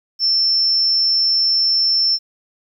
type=tone; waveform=sine; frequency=5360 Hz; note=E8; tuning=28 cents sharp; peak=-13 dBFS; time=0.19-2.19 s; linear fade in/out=50 ms; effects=9-bit